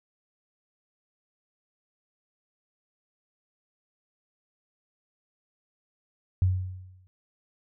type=tone with exponential decay; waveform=sine; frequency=92.5 Hz; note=F#2; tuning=in tune; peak=-17 dBFS; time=6.42-7.07 s; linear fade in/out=0 ms; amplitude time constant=140 ms; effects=none